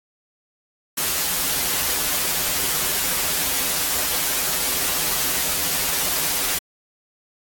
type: noise with comb filter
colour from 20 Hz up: white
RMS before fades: -22 dBFS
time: 0.97-6.59 s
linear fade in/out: 10 ms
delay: 9 ms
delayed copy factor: -0.85
effects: AAC 64 kbps